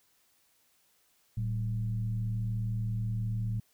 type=tone with frequency modulation; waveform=sine; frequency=112 Hz; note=A2; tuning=31 cents sharp; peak=-29 dBFS; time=1.37-3.6 s; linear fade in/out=5 ms; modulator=79.1 Hz; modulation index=0.51; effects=white hiss -69 dBFS RMS until 3.73 s